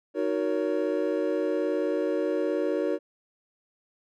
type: chord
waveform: triangle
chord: D# minor seventh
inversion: none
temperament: equal with one note detuned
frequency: 311.1 / 370 / 466.2 / 562.1 Hz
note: D#4 / F#4 / A#4 / C#5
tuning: 0 / 0 / 0 / +24 cents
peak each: -28 dBFS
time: 0.14-2.99 s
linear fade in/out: 50 ms
effects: none